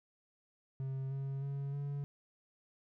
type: tone with pitch steps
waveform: triangle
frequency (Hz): 133.8 / 136.53 / 139.32 / 142.17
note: C3 / C#3 / C#3 / C#3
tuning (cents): +39 / -26 / +9 / +44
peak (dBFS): -34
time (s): 0.8-2.04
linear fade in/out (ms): 0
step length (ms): 310
effects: none